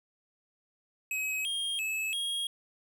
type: tone with pitch steps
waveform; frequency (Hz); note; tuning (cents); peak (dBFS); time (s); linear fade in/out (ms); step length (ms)
square; 2549 / 3230 / 2596 / 3272; D#7 / G#7 / E7 / G#7; +41 / -49 / -27 / -26; -31; 1.11-2.47; 2; 340
effects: none